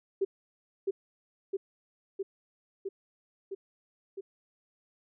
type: tone with echo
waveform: sine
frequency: 389.9 Hz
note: G4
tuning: 9 cents flat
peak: -24 dBFS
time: 0.21-0.25 s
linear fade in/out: 10 ms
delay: 660 ms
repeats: 6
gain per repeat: -2 dB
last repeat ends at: 4.21 s
effects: none